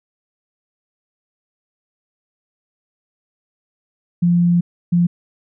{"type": "tone bursts at uneven times", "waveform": "sine", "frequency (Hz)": 173.7, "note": "F3", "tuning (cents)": -9, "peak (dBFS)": -11, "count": 2, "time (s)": [[4.22, 4.61], [4.92, 5.07]], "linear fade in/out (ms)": 10, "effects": []}